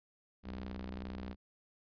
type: ring-modulated tone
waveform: sawtooth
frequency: 61.74 Hz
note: B1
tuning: in tune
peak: -34 dBFS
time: 0.43-1.36 s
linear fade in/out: 50 ms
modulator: 135 Hz
effects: resampled to 11025 Hz